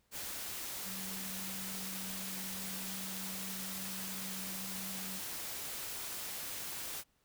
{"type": "tone in noise", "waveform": "sine", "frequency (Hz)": 190.1, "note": "F#3", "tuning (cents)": 47, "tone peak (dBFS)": -46, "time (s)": [0.83, 5.21], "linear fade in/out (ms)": 50, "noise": "white", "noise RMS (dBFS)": -42, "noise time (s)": [0.11, 7.04], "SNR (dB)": -7, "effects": ["pink hiss -75 dBFS RMS until 7.24 s"]}